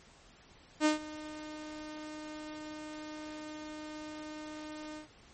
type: tone with ADSR envelope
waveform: sawtooth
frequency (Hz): 305.9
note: D#4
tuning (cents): -29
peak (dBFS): -19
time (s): 0.8-5.08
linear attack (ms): 53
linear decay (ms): 130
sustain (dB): -19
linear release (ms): 110
effects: pink hiss -59 dBFS RMS until 5.33 s + MP3 32 kbps